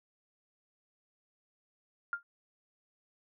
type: tone with exponential decay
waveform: sine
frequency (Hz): 1400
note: F6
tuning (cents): +4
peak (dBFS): -27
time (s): 2.13-2.23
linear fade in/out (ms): 1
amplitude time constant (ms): 20
effects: none